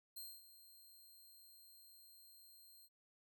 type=tone with ADSR envelope; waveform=5% pulse; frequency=4186 Hz; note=C8; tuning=in tune; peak=-40 dBFS; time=0.16-2.89 s; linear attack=11 ms; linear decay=240 ms; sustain=-14 dB; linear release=46 ms; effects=none